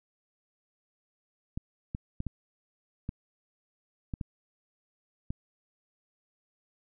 clicks, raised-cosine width 5 ms, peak -21 dBFS, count 8, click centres 1.575 / 1.949 / 2.204 / 2.267 / 3.091 / 4.138 / 4.212 / 5.305 s, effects none

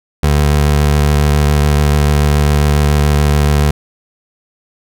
25% pulse tone with vibrato, 73.42 Hz, D2, in tune, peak -5 dBFS, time 0.23-3.71 s, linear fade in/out 5 ms, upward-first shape sine, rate 7.1 Hz, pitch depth 20 cents each way, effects none

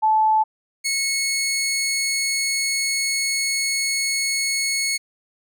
sine / 15% pulse tone pair in turn, 870 / 2192 Hz, A5 / C#7, -20 / -20 cents, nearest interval octave + major third, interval 1600 cents, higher second, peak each -14 dBFS, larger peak neither, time 0.02-0.44 / 0.84-4.98 s, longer second, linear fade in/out 20 ms, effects none

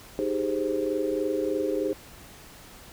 sine chord, Ab major seventh, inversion second, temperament equal, 311.1 / 392 / 415.3 / 523.3 Hz, Eb4 / G4 / Ab4 / C5, 0 / 0 / 0 / 0 cents, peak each -30 dBFS, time 0.19-1.93 s, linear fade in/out 0 ms, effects pink hiss -48 dBFS RMS until 2.92 s

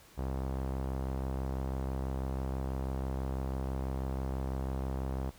sawtooth tone with low-pass filter, 66.1 Hz, C2, 18 cents sharp, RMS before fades -35 dBFS, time 0.17-5.31 s, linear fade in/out 20 ms, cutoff 920 Hz, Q 1.1, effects pink hiss -58 dBFS RMS until 5.38 s

